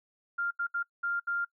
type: tone bursts at uneven times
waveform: sine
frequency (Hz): 1396.9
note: F6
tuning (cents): 0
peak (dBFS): -28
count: 5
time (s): 0.38-0.51 / 0.59-0.67 / 0.74-0.83 / 1.03-1.2 / 1.27-1.45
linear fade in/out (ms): 10
effects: noise-tail reverb RT60 0.1 s tail -24 dB re dry